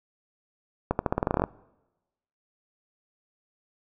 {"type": "accelerating click train", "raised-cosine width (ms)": 1, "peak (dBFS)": -9, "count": 13, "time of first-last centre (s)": [0.91, 1.439], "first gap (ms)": 81, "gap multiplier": 0.88, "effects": ["noise-tail reverb RT60 1.0 s tail -23 dB re dry"]}